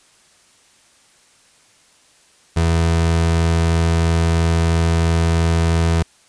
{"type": "tone", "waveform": "30% pulse", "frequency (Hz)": 83, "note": "E2", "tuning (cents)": 12, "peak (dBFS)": -11, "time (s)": [2.56, 6.03], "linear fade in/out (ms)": 10, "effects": ["white hiss -53 dBFS RMS until 6.28 s", "resampled to 22050 Hz"]}